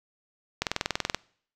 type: click train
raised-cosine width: 0.2 ms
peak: -8 dBFS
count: 12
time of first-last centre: 0.62-1.146 s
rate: 20.9 Hz
effects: noise-tail reverb RT60 0.6 s tail -24 dB re dry